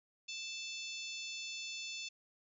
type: harmonic tone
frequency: 880 Hz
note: A5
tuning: in tune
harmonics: 3 / 4 / 5 / 6 / 7 / 8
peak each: -45 / -47 / -49 / -51 / -52 / -53 dBFS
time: 0.28-2.09 s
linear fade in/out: 10 ms
effects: none